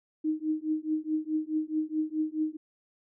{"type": "tone with tremolo", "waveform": "sine", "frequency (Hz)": 311.1, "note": "D#4", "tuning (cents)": 0, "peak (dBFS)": -23, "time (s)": [0.24, 2.57], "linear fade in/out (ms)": 10, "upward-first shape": "triangle", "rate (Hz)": 4.7, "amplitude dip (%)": 100, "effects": []}